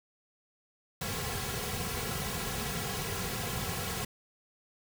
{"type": "noise with comb filter", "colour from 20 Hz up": "pink", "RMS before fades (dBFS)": -35, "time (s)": [1.01, 4.05], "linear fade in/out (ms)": 5, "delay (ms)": 3.3, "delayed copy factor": -0.85, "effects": []}